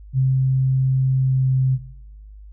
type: tone with pitch glide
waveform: sine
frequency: 131.8 to 131.04 Hz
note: C3 to C3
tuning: +13 to +3 cents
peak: -14 dBFS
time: 0.13-1.79 s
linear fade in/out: 50 ms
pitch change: -10 cents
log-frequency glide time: 1.16-1.53 s
effects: noise-tail reverb RT60 0.9 s tail -19 dB re dry + added 51 Hz sine -38 dBFS peak until 2.52 s